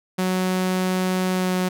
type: tone with pitch glide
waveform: sawtooth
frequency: 185 to 183.51 Hz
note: F#3 to F#3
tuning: 0 to -14 cents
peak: -16 dBFS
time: 0.18-1.69 s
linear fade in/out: 10 ms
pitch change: -14 cents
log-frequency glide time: 1.31-1.54 s
effects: none